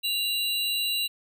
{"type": "tone pair together", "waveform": "square", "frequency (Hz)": [2794, 3951], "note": ["F7", "B7"], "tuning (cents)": [0, 0], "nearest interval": "tritone", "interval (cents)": 600, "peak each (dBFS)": [-29, -28], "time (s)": [0.03, 1.08], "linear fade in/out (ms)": 20, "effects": []}